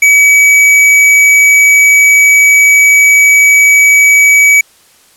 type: tone with hard clipping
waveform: sine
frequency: 2278 Hz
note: C#7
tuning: 47 cents sharp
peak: -4 dBFS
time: 0.02-4.61 s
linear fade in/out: 5 ms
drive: 13 dB
effects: white hiss -45 dBFS RMS until 5.16 s + low-pass 12000 Hz 12 dB/octave